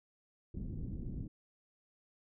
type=low-pass noise; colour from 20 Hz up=pink; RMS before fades=-41 dBFS; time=0.54-1.28 s; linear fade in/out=5 ms; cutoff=290 Hz; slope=24 dB/octave; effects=none